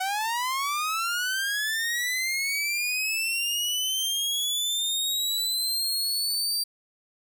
sawtooth linear sweep, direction up, 740 to 4695 Hz, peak -22 dBFS, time 0-6.64 s, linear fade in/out 10 ms, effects none

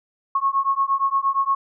sine beating tone pair, 1090 / 1098.6 Hz, C#6 / C#6, -29 / -16 cents, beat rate 8.6 Hz, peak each -21 dBFS, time 0.35-1.55 s, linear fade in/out 5 ms, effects none

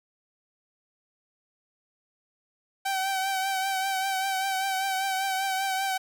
sawtooth tone with vibrato, 769 Hz, G5, 33 cents flat, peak -22 dBFS, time 2.85-5.98 s, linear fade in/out 10 ms, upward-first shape triangle, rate 5.1 Hz, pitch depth 41 cents each way, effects none

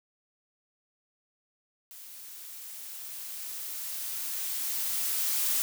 blue noise with level ramp, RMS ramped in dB -47 to -27 dBFS, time 1.91-5.62 s, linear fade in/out 0 ms, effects none

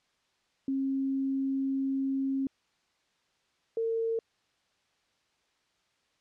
sine tone pair in turn, 270 / 454.1 Hz, C#4 / A#4, -45 / -45 cents, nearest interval major sixth, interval 900 cents, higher second, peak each -27 dBFS, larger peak neither, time 0.68-2.47 / 3.77-4.19 s, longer first, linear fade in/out 2 ms, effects white hiss -72 dBFS RMS until 6.2 s + low-pass 5000 Hz 12 dB/octave

